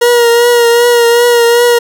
40% pulse tone with vibrato, 474.8 Hz, A#4, 32 cents sharp, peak -4 dBFS, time 0.01-1.79 s, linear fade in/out 10 ms, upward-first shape triangle, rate 2.6 Hz, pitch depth 34 cents each way, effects none

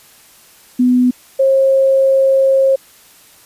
sine tone pair in turn, 249.3 / 537.2 Hz, B3 / C5, +16 / +46 cents, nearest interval octave + minor second, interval 1330 cents, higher second, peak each -8 dBFS, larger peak neither, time 0.79-1.11 / 1.39-2.76 s, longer second, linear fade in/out 10 ms, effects white hiss -45 dBFS RMS until 3.45 s + resampled to 32000 Hz

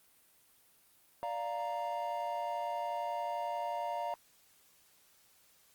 triangle chord, Bb major, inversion first, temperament equal, 587.3 / 698.5 / 932.3 Hz, D5 / F5 / Bb5, 0 / 0 / 0 cents, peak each -39 / -36 / -36 dBFS, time 1.23-4.14 s, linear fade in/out 0 ms, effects white hiss -66 dBFS RMS until 5.74 s + Opus 32 kbps

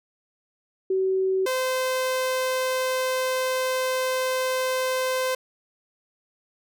sine / sawtooth tone pair in turn, 379.4 / 515.8 Hz, F#4 / C5, +43 / -25 cents, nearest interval perfect fourth, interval 532 cents, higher second, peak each -20 / -19 dBFS, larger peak second, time 0.9-1.46 / 1.46-5.35 s, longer second, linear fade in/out 5 ms, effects none

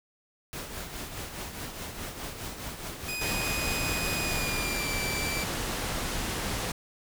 pink noise with tremolo, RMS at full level -36 dBFS, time 0.53-4.5 s, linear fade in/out 0 ms, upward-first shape triangle, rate 4.8 Hz, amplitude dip 55%
sawtooth tone with pitch glide, 2489 to 2336 Hz, D#7 to D7, 0 to -10 cents, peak -29 dBFS, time 3.08-5.44 s, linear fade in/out 10 ms, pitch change -110 cents, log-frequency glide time 4.19-4.91 s
pink low-pass noise, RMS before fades -32 dBFS, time 3.21-6.72 s, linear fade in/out 5 ms, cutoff 12000 Hz, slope 12 dB/octave
effects none

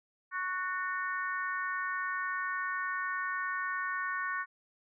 harmonic tone with a mistuned harmonic, 370 Hz, F#4, in tune, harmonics 3 / 4 / 5 / 6, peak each -36 / -36 / -37 / -49 dBFS, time 0.31-4.46 s, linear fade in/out 50 ms, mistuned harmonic 5, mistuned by -25 cents, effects none

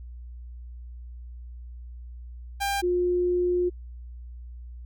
sawtooth / sine tone pair in turn, 797 / 356.2 Hz, G5 / F4, +28 / +34 cents, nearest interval octave + major second, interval 1394 cents, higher first, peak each -21 dBFS, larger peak neither, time 2.6-2.82 / 2.82-3.7 s, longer second, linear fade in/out 20 ms, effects added 60 Hz sine -38 dBFS peak until 4.85 s

